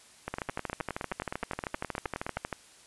two click trains, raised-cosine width 0.5 ms, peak -17 / -18 dBFS, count 29 / 21, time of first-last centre 0.34-2.527 / 0.28-2.37 s, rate 12.8 / 9.57 Hz, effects white hiss -56 dBFS RMS until 2.86 s + resampled to 24000 Hz

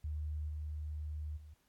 sine tone with level steps, 75.9 Hz, D#2, 42 cents flat, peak -36 / -38 / -50 dBFS, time 0.04-1.54 s, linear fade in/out 5 ms, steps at 0.48 / 1.36 s, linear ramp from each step 20 ms, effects pink hiss -75 dBFS RMS until 1.68 s + AAC 64 kbps

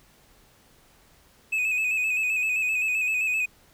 triangle tone with vibrato, 2547 Hz, D#7, 40 cents sharp, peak -21 dBFS, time 1.52-3.46 s, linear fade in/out 10 ms, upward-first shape square, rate 7.7 Hz, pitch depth 40 cents each way, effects pink hiss -58 dBFS RMS until 3.73 s

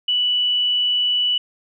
sine tone, 2960 Hz, F#7, in tune, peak -16 dBFS, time 0.08-1.38 s, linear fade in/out 5 ms, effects none

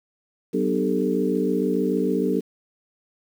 sine tone cluster, 188.2 / 248 / 302.9 / 399.3 / 446 Hz, F#3 / B3 / D#4 / G4 / A4, +30 / +7 / -46 / +32 / +23 cents, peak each -26 dBFS, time 0.53-2.41 s, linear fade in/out 20 ms, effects 8-bit

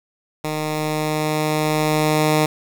10% pulse tone with level ramp, 153.7 Hz, D#3, 21 cents flat, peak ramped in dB -14 to -6 dBFS, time 0.44-2.46 s, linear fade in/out 5 ms, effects 7-bit

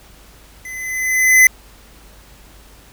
square tone with level ramp, 2028 Hz, B6, 45 cents sharp, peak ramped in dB -30 to -5 dBFS, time 0.65-1.47 s, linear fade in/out 2 ms, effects added 50 Hz sine -45 dBFS peak until 2.92 s + pink hiss -46 dBFS RMS until 2.92 s

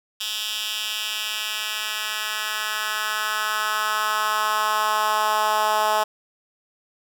10% pulse tone with high-pass filter sweep, 214.1 Hz, A3, 47 cents flat, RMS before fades -24 dBFS, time 0.2-6.04 s, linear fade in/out 10 ms, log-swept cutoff 3300 to 770 Hz, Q 2, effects none

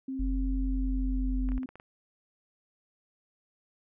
sine tone with pitch glide, 265.3 to 258.3 Hz, C4 to C4, +24 to -22 cents, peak -32 dBFS, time 0.08-1.66 s, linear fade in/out 5 ms, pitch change -46 cents, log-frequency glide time 0.58-1.47 s
sine tone, 45.36 Hz, F#1, 34 cents flat, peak -27 dBFS, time 0.19-1.59 s, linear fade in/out 10 ms
clicks, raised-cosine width 0.5 ms, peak -33 dBFS, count 7, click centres 1.489 / 1.519 / 1.579 / 1.632 / 1.69 / 1.756 / 1.799 s
effects none

